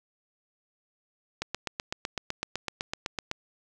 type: click train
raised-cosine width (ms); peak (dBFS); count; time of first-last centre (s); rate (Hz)
0.2; -13; 16; 1.42-3.314; 7.92
effects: none